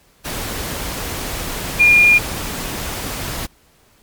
sine tone in noise, 2419 Hz, D#7, 49 cents flat, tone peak -7 dBFS, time 1.79-2.19 s, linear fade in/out 20 ms, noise pink, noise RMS -25 dBFS, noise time 0.24-3.47 s, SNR +15 dB, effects pink hiss -54 dBFS RMS until 4.02 s + MP3 96 kbps

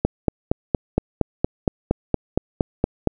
click train, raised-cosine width 2 ms, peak -3 dBFS, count 14, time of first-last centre 0.05-3.073 s, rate 4.3 Hz, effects none

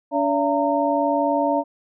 sine tone cluster, 287.2 / 574 / 674 / 918 Hz, D4 / D5 / E5 / A#5, -39 / -40 / +38 / -27 cents, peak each -23 dBFS, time 0.11-1.64 s, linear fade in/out 50 ms, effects none

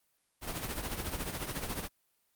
pink noise with tremolo, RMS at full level -34 dBFS, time 0.41-1.89 s, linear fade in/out 50 ms, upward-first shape triangle, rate 14 Hz, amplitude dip 70%, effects white hiss -75 dBFS RMS until 2.35 s + Opus 32 kbps

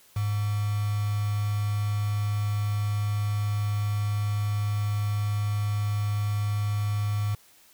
sine tone with quantisation, 103.83 Hz, G#2, in tune, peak -24 dBFS, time 0.16-7.35 s, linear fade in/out 5 ms, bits 6, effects white hiss -57 dBFS RMS until 7.73 s

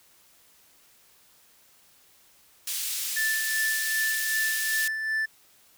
white band-pass noise, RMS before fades -31 dBFS, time 2.67-4.88 s, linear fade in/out 5 ms, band 2800 to 16000 Hz, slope 12 dB/octave
triangle tone with tremolo, 1760 Hz, A6, in tune, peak -22 dBFS, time 3.16-5.26 s, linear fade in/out 10 ms, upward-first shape sine, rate 2.6 Hz, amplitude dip 45%
effects white hiss -59 dBFS RMS until 5.77 s

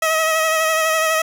15% pulse tone with vibrato, 638 Hz, D#5, 43 cents sharp, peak -9 dBFS, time 0.02-1.22 s, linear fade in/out 5 ms, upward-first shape sine, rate 12 Hz, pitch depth 28 cents each way, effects none

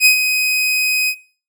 sawtooth tone with ADSR envelope, 2512 Hz, D#7, 16 cents sharp, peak -3 dBFS, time 0-1.15 s, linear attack 54 ms, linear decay 99 ms, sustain -9 dB, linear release 66 ms, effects noise-tail reverb RT60 0.4 s tail -18 dB re dry

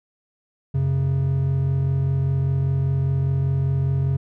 triangle tone pair together, 90.76 / 135.8 Hz, F#2 / C#3, -33 / -35 cents, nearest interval perfect fifth, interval 698 cents, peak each -23 / -17 dBFS, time 0.74-4.17 s, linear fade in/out 10 ms, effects none

